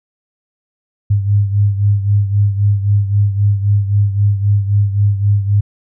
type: beating tone pair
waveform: sine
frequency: 100.9 / 104.7 Hz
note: G#2 / G#2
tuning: -49 / +15 cents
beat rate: 3.8 Hz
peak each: -11 / -17 dBFS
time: 1.1-5.61 s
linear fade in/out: 10 ms
effects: none